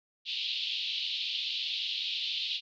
white band-pass noise, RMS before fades -34 dBFS, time 0.25-2.61 s, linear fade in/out 50 ms, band 2800 to 4100 Hz, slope 48 dB/octave, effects none

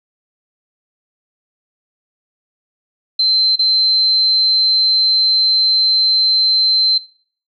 sine tone with dropouts, 4100 Hz, C8, 36 cents flat, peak -11 dBFS, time 3.19-6.98 s, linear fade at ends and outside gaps 5 ms, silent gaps 3.558-3.591 s, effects noise-tail reverb RT60 0.5 s tail -20 dB re dry

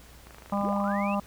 click train, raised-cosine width 0.5 ms, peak -31 dBFS, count 18, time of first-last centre 0.27-0.916 s, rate 26.3 Hz
harmonic tone, 201.2 Hz, G3, 45 cents sharp, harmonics 1 / 3 / 4 / 5 / 6, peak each -27 / -32 / -33 / -34 / -35 dBFS, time 0.52-1.2 s, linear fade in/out 5 ms
sine linear sweep, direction up, 132.5 to 2775 Hz, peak -36 dBFS, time 0.61-1.15 s, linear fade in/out 5 ms
effects added 60 Hz sine -51 dBFS peak until 1.26 s + pink hiss -53 dBFS RMS until 1.26 s

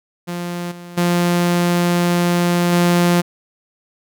sawtooth tone with level steps, 174.61 Hz, F3, in tune, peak -19 / -29 / -10 / -8 dBFS, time 0.27-3.22 s, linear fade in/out 20 ms, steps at 0.71 / 0.97 / 2.72 s, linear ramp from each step 10 ms, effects none

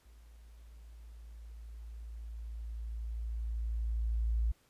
sine tone with level ramp, 56.3 Hz, A1, 40 cents sharp, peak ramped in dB -54 to -27 dBFS, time 0.05-4.52 s, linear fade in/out 10 ms, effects pink hiss -69 dBFS RMS until 4.69 s + resampled to 32000 Hz

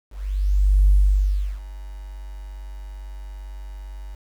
sine tone with ADSR envelope, 48.86 Hz, G1, 5 cents flat, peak -10 dBFS, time 0.1-4.15 s, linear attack 780 ms, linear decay 710 ms, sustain -22 dB, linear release 7 ms, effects tanh soft clip ceiling -6 dBFS + 8-bit

